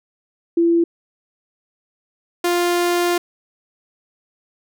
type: tone pair in turn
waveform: sine / sawtooth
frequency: 337.7 / 349.9 Hz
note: E4 / F4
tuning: +42 / +3 cents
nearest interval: minor second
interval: 61 cents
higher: second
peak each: -12 dBFS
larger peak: neither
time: 0.57-0.84 / 2.44-3.18 s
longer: second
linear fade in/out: 5 ms
effects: none